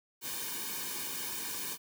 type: noise with comb filter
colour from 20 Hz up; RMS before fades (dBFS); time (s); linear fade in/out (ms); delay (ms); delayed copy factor
white; -38; 0.21-1.78; 50; 1.5; -1
effects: none